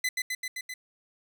sawtooth tone with echo, 2018 Hz, B6, 37 cents sharp, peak -22 dBFS, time 0.04-0.09 s, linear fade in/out 5 ms, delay 130 ms, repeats 5, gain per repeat -2 dB, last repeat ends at 0.74 s, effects none

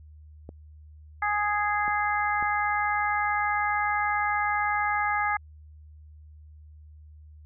clicks, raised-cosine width 2 ms, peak -27 dBFS, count 3, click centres 0.491 / 1.88 / 2.426 s
harmonic tone, 415.3 Hz, G#4, in tune, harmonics 2 / 3 / 4 / 5, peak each -27 / -29 / -30 / -31 dBFS, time 1.22-5.37 s, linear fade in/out 5 ms
effects added 76 Hz sine -46 dBFS peak until 7.45 s

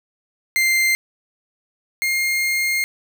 40% pulse tone pair in turn, 2093 / 2125 Hz, C7 / C7, 0 / +26 cents, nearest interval unison, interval 26 cents, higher second, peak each -14 / -17 dBFS, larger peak first, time 0.56-0.95 / 2.02-2.84 s, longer second, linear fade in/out 0 ms, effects none

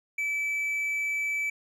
triangle tone, 2308 Hz, D7, 31 cents flat, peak -25 dBFS, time 0.18-1.5 s, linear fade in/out 5 ms, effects none

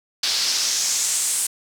pink noise with band-pass filter sweep, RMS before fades -22 dBFS, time 0.23-1.47 s, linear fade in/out 5 ms, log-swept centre 4400 to 9000 Hz, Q 2.6, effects none

